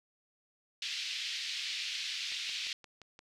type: band-pass noise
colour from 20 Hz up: white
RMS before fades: -38 dBFS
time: 0.82-2.73 s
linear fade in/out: 2 ms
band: 2300 to 4600 Hz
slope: 24 dB/octave
type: click train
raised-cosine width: 0.2 ms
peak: -34 dBFS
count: 6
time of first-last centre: 2.32-3.191 s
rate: 5.74 Hz
effects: none